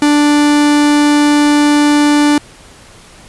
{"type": "tone", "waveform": "45% pulse", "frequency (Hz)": 293.8, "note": "D4", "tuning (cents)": 1, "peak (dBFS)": -7, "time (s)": [0.02, 2.38], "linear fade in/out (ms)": 2, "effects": ["pink hiss -39 dBFS RMS until 3.28 s", "resampled to 24000 Hz"]}